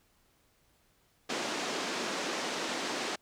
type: band-pass noise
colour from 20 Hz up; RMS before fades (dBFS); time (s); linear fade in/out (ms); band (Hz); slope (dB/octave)
pink; -35; 1.29-3.16; 10; 230 to 6900; 24
effects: pink hiss -69 dBFS RMS until 3.21 s